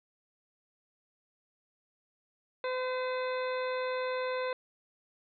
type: harmonic tone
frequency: 510 Hz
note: C5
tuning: 44 cents flat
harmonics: 1 / 2 / 3 / 4 / 5 / 7 / 8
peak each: -32 / -38 / -42 / -44 / -46 / -49 / -50 dBFS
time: 2.64-4.53 s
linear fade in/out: 2 ms
effects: none